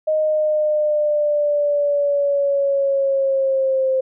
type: linear sweep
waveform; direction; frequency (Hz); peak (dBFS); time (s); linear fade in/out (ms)
sine; down; 622.3 to 523.3; -15; 0.07-4.01; 10
effects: none